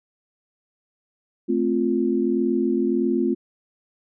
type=chord; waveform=sine; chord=F major; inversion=first; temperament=equal; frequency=220 / 261.6 / 349.2 Hz; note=A3 / C4 / F4; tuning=0 / 0 / 0 cents; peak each=-24 / -23 / -22 dBFS; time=1.48-3.35 s; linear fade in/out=20 ms; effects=none